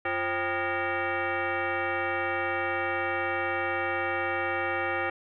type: tone with frequency modulation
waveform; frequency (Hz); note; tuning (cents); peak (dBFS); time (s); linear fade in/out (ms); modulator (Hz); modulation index
sine; 532; C5; +29; -26; 0.05-5.1; 5; 440; 4.1
effects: none

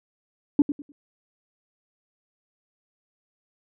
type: tone with echo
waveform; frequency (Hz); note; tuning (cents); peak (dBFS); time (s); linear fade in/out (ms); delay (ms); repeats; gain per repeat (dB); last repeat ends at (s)
sine; 288.5; D4; -31; -11; 0.59-0.62; 2; 100; 3; -12; 0.92
effects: tanh soft clip ceiling -8 dBFS

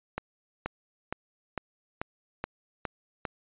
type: accelerating click train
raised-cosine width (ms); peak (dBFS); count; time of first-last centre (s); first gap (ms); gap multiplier
0.5; -16; 8; 0.18-3.252; 480; 0.97
effects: resampled to 8000 Hz

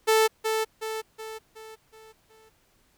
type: tone with echo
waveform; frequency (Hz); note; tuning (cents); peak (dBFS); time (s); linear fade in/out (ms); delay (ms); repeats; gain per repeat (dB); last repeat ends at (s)
sawtooth; 440; A4; 0; -14; 0.07-0.28; 20; 370; 6; -6; 2.5
effects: pink hiss -65 dBFS RMS until 2.97 s

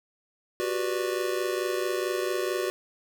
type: chord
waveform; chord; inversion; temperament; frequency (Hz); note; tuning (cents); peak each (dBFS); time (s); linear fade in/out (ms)
square; G major seventh; third; just; 367.5 / 392 / 490 / 588; F#4 / G4 / B4 / D5; -12 / 0 / -14 / +2; -30 / -35 / -34 / -35; 0.6-2.7; 0
effects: none

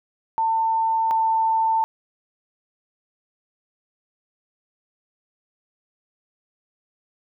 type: tone pair in turn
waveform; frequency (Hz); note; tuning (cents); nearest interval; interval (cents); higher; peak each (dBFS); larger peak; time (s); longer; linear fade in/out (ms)
sine; 897 / 893.4; A5 / A5; +33 / +26; unison; 7; first; -18 / -17; second; 0.38-1.11 / 1.11-1.84; neither; 0
effects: none

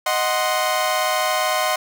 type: chord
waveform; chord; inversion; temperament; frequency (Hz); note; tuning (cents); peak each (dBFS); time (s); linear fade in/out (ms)
sawtooth; C diminished; first; equal; 622.3 / 740 / 1046.5; Eb5 / Gb5 / C6; 0 / 0 / 0; -19; 0.06-1.76; 5
effects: none

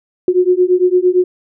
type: beating tone pair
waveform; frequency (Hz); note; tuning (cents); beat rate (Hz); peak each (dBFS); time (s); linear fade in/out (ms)
sine; 358.7 / 367.5; F4 / F#4; +46 / -12; 8.8; -12; 0.28-1.24; 2
effects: none

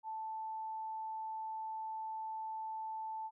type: tone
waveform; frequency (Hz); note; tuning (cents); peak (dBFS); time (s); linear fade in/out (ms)
sine; 880; A5; 0; -39; 0.03-3.31; 50
effects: none

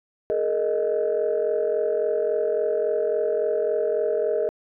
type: chord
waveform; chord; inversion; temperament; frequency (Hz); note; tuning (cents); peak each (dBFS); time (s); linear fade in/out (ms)
sine; Ab suspended second; none; equal with one note detuned; 422.6 / 466.2 / 622.3; Ab4 / Bb4 / Eb5; +30 / 0 / 0; -24; 0.3-4.49; 0
effects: tanh soft clip ceiling -14 dBFS

